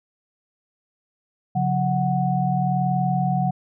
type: tone cluster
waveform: sine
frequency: 138.4 / 179.4 / 740 Hz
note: C#3 / F3 / F#5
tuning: -2 / +47 / 0 cents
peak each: -23 dBFS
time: 1.55-3.51 s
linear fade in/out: 10 ms
effects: none